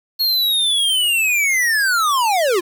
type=linear sweep; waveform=square; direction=down; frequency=4321 to 327.8 Hz; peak=-15 dBFS; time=0.19-2.61 s; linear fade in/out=20 ms; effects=7-bit